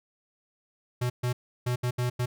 square tone bursts at uneven times, 123.47 Hz, B2, in tune, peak -26 dBFS, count 6, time 1.01-1.1 / 1.23-1.33 / 1.66-1.76 / 1.83-1.91 / 1.98-2.1 / 2.19-2.26 s, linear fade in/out 10 ms, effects none

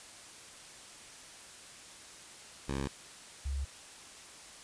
10% pulse / sine tone pair in turn, 68.4 / 68.79 Hz, C#2 / C#2, -23 / -13 cents, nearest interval unison, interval 10 cents, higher second, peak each -25 / -32 dBFS, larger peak first, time 2.68-2.88 / 3.45-3.65 s, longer neither, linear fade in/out 10 ms, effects white hiss -51 dBFS RMS until 4.63 s + resampled to 22050 Hz

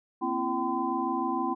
sine tone cluster, 238.1 / 264.8 / 336.9 / 771 / 1019 Hz, A#3 / C4 / E4 / G5 / C6, +37 / +21 / +38 / -29 / -46 cents, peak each -36 / -33 / -32 / -33 / -31 dBFS, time 0.21-1.55 s, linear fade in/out 20 ms, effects none

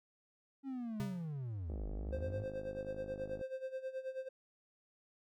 triangle linear two-way sweep, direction down then up, 277.2 to 41.27 to 109.9 Hz, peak -37 dBFS, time 0.63-2.46 s, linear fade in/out 50 ms, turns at 1.89 s
square tone with exponential decay, 135.2 Hz, C#3, 43 cents flat, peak -36 dBFS, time 1-1.36 s, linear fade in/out 0 ms, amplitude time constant 77 ms
click train, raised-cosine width 2 ms, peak -34 dBFS, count 89, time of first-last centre 1.7-3.412 s, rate 51.4 Hz
triangle tone with tremolo, 524 Hz, C5, 2 cents sharp, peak -35 dBFS, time 2.12-4.29 s, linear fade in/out 10 ms, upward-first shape sine, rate 9.3 Hz, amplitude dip 80%
effects none

